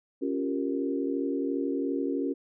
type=chord; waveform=sine; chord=G half-diminished seventh; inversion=second; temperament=equal; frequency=277.2 / 349.2 / 392 / 466.2 Hz; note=Db4 / F4 / G4 / Bb4; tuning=0 / 0 / 0 / 0 cents; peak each=-29 / -34 / -34 / -35 dBFS; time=0.21-2.34 s; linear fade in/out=20 ms; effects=none